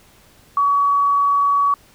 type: tone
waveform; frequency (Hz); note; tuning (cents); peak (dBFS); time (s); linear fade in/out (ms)
sine; 1132; C#6; +36; -13; 0.57-1.74; 2
effects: pink hiss -51 dBFS RMS until 1.94 s